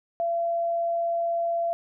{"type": "tone", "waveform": "sine", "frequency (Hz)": 679, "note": "F5", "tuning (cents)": -49, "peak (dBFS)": -23, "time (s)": [0.2, 1.73], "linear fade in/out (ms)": 0, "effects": []}